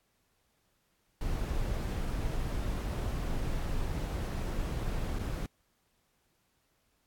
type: noise with dropouts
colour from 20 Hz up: brown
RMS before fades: -33 dBFS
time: 1.21-5.46 s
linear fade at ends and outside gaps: 1 ms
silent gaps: 5.188-5.192 s
effects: pink hiss -74 dBFS RMS until 7.06 s + AAC 64 kbps